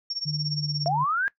sine tone with tremolo, 5500 Hz, F8, 27 cents flat, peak -26 dBFS, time 0.1-0.88 s, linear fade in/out 2 ms, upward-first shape sine, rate 17 Hz, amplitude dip 90%
sine tone with pitch glide, 151 to 147.72 Hz, D3 to D3, +48 to +10 cents, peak -27 dBFS, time 0.25-1.05 s, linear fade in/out 20 ms, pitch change -38 cents, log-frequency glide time 0.43-0.84 s
sine linear sweep, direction up, 649 to 1656 Hz, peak -22 dBFS, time 0.86-1.28 s, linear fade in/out 0 ms
effects noise-tail reverb RT60 0.1 s tail -19 dB re dry

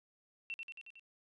sine tone with echo, 2705 Hz, E7, 44 cents sharp, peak -38 dBFS, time 0.5-0.54 s, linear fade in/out 0 ms, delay 91 ms, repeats 5, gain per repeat -3 dB, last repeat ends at 0.995 s, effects resampled to 24000 Hz

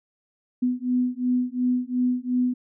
sine beating tone pair, 248 / 250.8 Hz, B3 / B3, +7 / +27 cents, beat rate 2.8 Hz, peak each -24 dBFS, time 0.62-2.54 s, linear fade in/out 10 ms, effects none

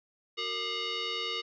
sine tone with frequency modulation, 370 Hz, F#4, in tune, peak -31 dBFS, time 0.37-1.42 s, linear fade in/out 20 ms, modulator 830 Hz, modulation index 4.9, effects none

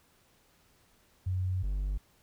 sine / triangle tone pair in turn, 92.5 / 48.91 Hz, F#2 / G1, 0 / -3 cents, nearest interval major seventh, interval 1103 cents, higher first, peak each -28 / -27 dBFS, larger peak second, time 1.26-1.63 / 1.63-1.98 s, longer first, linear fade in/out 10 ms, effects pink hiss -66 dBFS RMS until 2.22 s

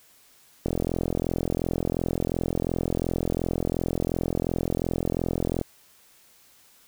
click train, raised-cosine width 2 ms, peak -12 dBFS, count 213, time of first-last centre 0.66-5.613 s, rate 42.8 Hz, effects white hiss -57 dBFS RMS until 6.87 s

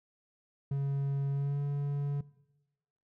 triangle tone with pitch glide, 139.1 to 142.68 Hz, C#3 to D3, +6 to -50 cents, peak -27 dBFS, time 0.71-2.21 s, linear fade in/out 5 ms, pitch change +44 cents, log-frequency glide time 1.31-1.6 s, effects noise-tail reverb RT60 1.0 s tail -20 dB re dry

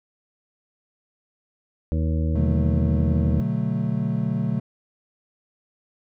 harmonic tone, 79.3 Hz, D#2, 33 cents sharp, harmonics 1 / 2 / 3 / 4 / 6 / 7, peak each -21 / -27 / -31 / -33 / -37 / -38 dBFS, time 1.92-3.4 s, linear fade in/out 0 ms
triangle chord, B minor seventh, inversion none, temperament equal, 123.47 / 146.83 / 185 / 220 Hz, B2 / D3 / F#3 / A3, 0 / 0 / 0 / 0 cents, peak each -25 dBFS, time 2.35-4.6 s, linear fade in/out 5 ms
effects none

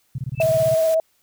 sine tone bursts, 129.3 Hz, C3, 20 cents flat, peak -23 dBFS, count 11, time 0.15-0.744 s, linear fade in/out 5 ms, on 34 ms, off 22 ms
sine tone with exponential growth, 2636 Hz, E7, 1 cent flat, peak -19 dBFS, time 0.34-0.42 s, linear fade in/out 2 ms, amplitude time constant 17 ms
sine tone with vibrato, 644 Hz, E5, 41 cents flat, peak -15 dBFS, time 0.4-1 s, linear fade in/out 2 ms, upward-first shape triangle, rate 16 Hz, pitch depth 25 cents each way
white noise, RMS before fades -35 dBFS, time 0.4-0.95 s, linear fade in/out 10 ms
effects white hiss -64 dBFS RMS until 1.22 s

